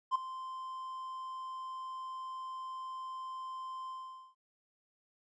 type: tone with ADSR envelope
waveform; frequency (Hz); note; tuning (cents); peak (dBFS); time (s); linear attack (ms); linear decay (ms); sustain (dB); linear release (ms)
triangle; 1041; C6; -9; -21; 0.11-4.35; 42; 7; -17; 460
effects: tanh soft clip ceiling -22 dBFS + resampled to 22050 Hz